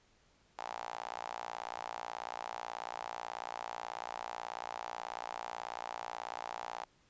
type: tone with high-pass filter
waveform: sawtooth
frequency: 58.27 Hz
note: A#1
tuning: in tune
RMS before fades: -43 dBFS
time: 0.58-6.85 s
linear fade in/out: 5 ms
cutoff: 820 Hz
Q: 4.2
effects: pink hiss -69 dBFS RMS until 7.09 s + resampled to 16000 Hz